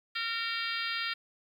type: harmonic tone with a mistuned harmonic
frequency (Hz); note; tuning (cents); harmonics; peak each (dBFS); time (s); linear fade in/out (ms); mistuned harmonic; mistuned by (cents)
459.2; A#4; -26; 3 / 4 / 5 / 6 / 7 / 8 / 9 / 10; -37 / -38 / -39 / -40 / -40 / -41 / -42 / -42; 0.15-1.14; 10; 10; +65
effects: 10-bit